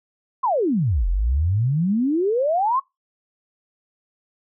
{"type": "exponential two-way sweep", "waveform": "sine", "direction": "down then up", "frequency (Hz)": [1108.7, 41.2, 1108.7], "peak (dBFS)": -17, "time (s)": [0.43, 2.8], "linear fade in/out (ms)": 10, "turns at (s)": 1.08, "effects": ["noise-tail reverb RT60 0.2 s tail -23 dB re dry"]}